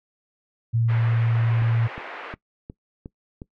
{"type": "tone", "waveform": "sine", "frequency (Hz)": 115.3, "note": "A#2", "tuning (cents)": -19, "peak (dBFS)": -18, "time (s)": [0.73, 1.88], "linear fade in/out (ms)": 20}
{"type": "band-pass noise", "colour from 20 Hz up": "white", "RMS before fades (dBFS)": -37, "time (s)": [0.88, 2.35], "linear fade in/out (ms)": 20, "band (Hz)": [340, 2200], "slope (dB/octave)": 24}
{"type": "click train", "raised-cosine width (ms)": 3, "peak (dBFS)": -23, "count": 6, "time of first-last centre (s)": [1.62, 3.419], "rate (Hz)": 2.78}
{"effects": ["noise-tail reverb RT60 0.1 s tail -21 dB re dry"]}